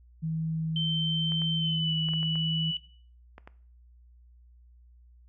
sine tone with vibrato, 160 Hz, D#3, 49 cents sharp, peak -28 dBFS, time 0.22-2.72 s, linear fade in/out 20 ms, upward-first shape triangle, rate 0.97 Hz, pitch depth 8 cents each way
sine tone with pitch glide, 3102 to 2957 Hz, G7 to F#7, -19 to -2 cents, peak -28 dBFS, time 0.76-2.77 s, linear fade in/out 2 ms, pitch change -83 cents, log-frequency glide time 1.56-1.94 s
clicks, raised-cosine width 0.5 ms, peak -30 dBFS, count 8, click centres 1.32 / 1.419 / 2.087 / 2.136 / 2.23 / 2.356 / 3.381 / 3.475 s
effects noise-tail reverb RT60 0.5 s tail -18 dB re dry + added 60 Hz sine -53 dBFS peak until 5.28 s

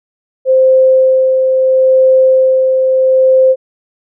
sine tone with tremolo, 522 Hz, C5, 4 cents flat, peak -4 dBFS, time 0.45-3.56 s, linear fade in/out 50 ms, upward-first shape sine, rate 0.75 Hz, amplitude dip 35%, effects none

